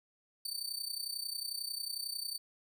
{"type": "tone with amplitude modulation", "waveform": "sawtooth", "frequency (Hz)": 4564, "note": "C#8", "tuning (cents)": 50, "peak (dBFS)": -31, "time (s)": [0.45, 2.38], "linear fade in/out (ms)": 5, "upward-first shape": "sine", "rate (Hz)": 31.1, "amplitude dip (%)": 80, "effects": []}